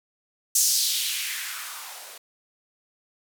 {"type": "noise with band-pass filter sweep", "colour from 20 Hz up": "violet", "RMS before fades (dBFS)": -27, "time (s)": [0.55, 2.18], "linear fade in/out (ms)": 5, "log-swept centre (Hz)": [6800, 520], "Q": 2.2, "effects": []}